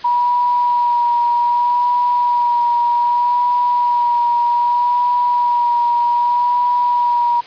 sine tone with vibrato, 964 Hz, B5, 42 cents flat, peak -12 dBFS, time 0.04-7.41 s, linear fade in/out 10 ms, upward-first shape sine, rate 0.64 Hz, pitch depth 16 cents each way, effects white hiss -37 dBFS RMS until 7.46 s + resampled to 11025 Hz

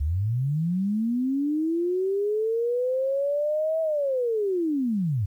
sine linear two-way sweep, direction up then down, 67 to 650 to 90.3 Hz, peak -22 dBFS, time 0-5.26 s, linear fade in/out 10 ms, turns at 3.81 s, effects 10-bit

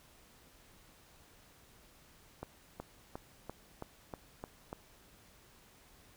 accelerating click train, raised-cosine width 1 ms, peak -27 dBFS, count 8, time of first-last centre 2.43-4.729 s, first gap 370 ms, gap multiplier 0.96, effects pink hiss -62 dBFS RMS until 6.16 s

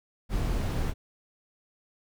brown noise, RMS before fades -28 dBFS, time 0.29-0.94 s, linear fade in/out 50 ms, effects none

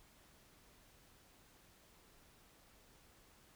silence, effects pink hiss -66 dBFS RMS until 3.55 s

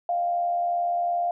sine tone with frequency modulation, 698.5 Hz, F5, in tune, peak -22 dBFS, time 0.09-1.31 s, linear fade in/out 2 ms, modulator 82.7 Hz, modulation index 0.32, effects none

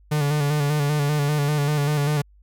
45% pulse tone with vibrato, 146.83 Hz, D3, in tune, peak -19 dBFS, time 0.11-2.22 s, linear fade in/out 10 ms, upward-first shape square, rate 5.1 Hz, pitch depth 40 cents each way, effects added 50 Hz sine -50 dBFS peak until 2.42 s

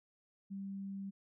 sine tone, 196 Hz, G3, in tune, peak -40 dBFS, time 0.5-1.11 s, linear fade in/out 20 ms, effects none

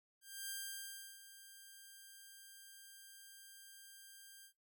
5% pulse tone with ADSR envelope, 1591 Hz, G6, 25 cents sharp, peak -31 dBFS, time 0.21-4.53 s, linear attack 280 ms, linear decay 690 ms, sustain -14 dB, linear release 87 ms, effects noise-tail reverb RT60 0.2 s tail -20 dB re dry

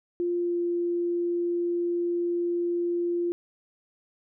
sine tone with pitch glide, 349.2 to 346.8 Hz, F4 to F4, 0 to -12 cents, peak -24 dBFS, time 0.2-3.32 s, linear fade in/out 0 ms, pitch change -12 cents, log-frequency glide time 0.39-0.57 s, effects none

